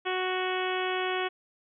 harmonic tone, 370 Hz, F#4, in tune, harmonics 1 / 2 / 3 / 4 / 5 / 6 / 7 / 8 / 9, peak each -31 / -34 / -36 / -37 / -38 / -39 / -39 / -40 / -41 dBFS, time 0.05-1.29 s, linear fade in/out 20 ms, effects none

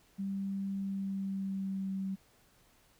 sine tone with pitch glide, 195.8 to 192.44 Hz, G3 to G3, -2 to -32 cents, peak -33 dBFS, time 0.18-2.16 s, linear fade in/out 20 ms, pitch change -30 cents, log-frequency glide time 0.77-1.92 s, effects pink hiss -66 dBFS RMS until 2.99 s

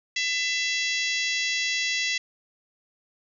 harmonic tone, 669 Hz, E5, 25 cents sharp, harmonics 3 / 4 / 5 / 6 / 7 / 8 / 9 / 10, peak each -28 / -30 / -32 / -34 / -35 / -36 / -37 / -38 dBFS, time 0.16-2.18 s, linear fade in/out 5 ms, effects none

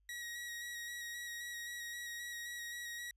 sawtooth tone with vibrato, 1904 Hz, A#6, 36 cents sharp, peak -39 dBFS, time 0.09-3.11 s, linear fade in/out 2 ms, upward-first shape square, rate 3.8 Hz, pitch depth 14 cents each way, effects added 50 Hz sine -70 dBFS peak until 3.16 s + resampled to 32000 Hz

